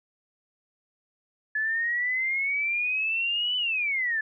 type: exponential two-way sweep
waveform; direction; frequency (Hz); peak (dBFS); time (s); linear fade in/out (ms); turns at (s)
sine; up then down; 1717 to 3008 to 1717; -24; 1.55-4.21; 5; 3.57
effects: none